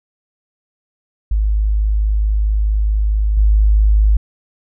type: tone with level steps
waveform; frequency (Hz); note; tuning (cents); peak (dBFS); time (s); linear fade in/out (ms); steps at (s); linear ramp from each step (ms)
sine; 52.3; G#1; +13; -12 / -8; 1.31-4.17; 5; 3.37; 5
effects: none